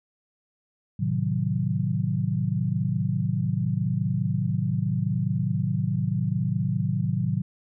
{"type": "chord", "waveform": "sine", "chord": "A diminished seventh", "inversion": "none", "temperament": "equal", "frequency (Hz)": [110, 130.81, 155.56, 185], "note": ["A2", "C3", "Eb3", "Gb3"], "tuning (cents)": [0, 0, 0, 0], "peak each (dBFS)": -28, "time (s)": [0.99, 7.42], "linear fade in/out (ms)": 10, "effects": []}